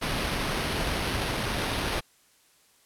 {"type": "noise with sample-and-hold", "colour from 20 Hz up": "pink", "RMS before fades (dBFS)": -29, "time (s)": [0.01, 2.01], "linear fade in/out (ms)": 20, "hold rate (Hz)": 7350, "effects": ["white hiss -62 dBFS RMS until 2.85 s", "low-pass 12000 Hz 12 dB/octave"]}